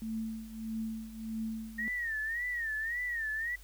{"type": "tone with tremolo", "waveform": "sine", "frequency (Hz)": 221.9, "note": "A3", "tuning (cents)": 15, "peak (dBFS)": -32, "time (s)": [0.02, 1.88], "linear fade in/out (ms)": 0, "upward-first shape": "triangle", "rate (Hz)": 1.6, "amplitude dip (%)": 80}
{"type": "tone with vibrato", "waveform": "sine", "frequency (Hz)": 1851, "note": "A#6", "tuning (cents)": -13, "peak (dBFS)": -32, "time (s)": [1.78, 3.56], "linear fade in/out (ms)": 10, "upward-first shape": "sine", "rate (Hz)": 1.8, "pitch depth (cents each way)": 120}
{"effects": ["added 50 Hz sine -51 dBFS peak until 3.63 s", "white hiss -59 dBFS RMS until 3.63 s"]}